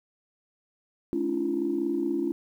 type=tone cluster; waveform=sine; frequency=215.3 / 280.7 / 305.2 / 341.8 Hz; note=A3 / C#4 / D#4 / F4; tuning=-37 / +22 / -33 / -37 cents; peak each=-35 / -29 / -34 / -27 dBFS; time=1.13-2.32 s; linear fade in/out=0 ms; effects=tanh soft clip ceiling -16 dBFS + 10-bit